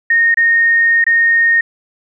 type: tone with dropouts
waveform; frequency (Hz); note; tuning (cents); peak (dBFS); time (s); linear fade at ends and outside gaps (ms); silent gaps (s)
sine; 1848; A#6; -16; -8; 0.1-1.61; 5; 0.344-0.371 / 1.042-1.065
effects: none